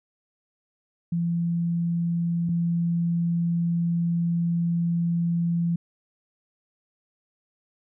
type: tone pair in turn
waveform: sine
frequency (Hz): 170 / 170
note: F3 / F3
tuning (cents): -46 / -46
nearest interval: unison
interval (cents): 0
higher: neither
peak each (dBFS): -22 / -21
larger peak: second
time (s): 1.12-2.49 / 2.49-5.76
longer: second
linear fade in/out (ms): 5
effects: none